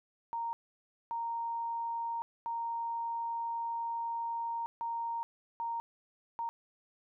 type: tone bursts at uneven times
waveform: sine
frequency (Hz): 928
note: A#5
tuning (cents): -8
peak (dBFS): -33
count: 6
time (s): 0.33-0.53 / 1.11-2.22 / 2.46-4.66 / 4.81-5.23 / 5.6-5.8 / 6.39-6.49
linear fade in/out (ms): 0
effects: none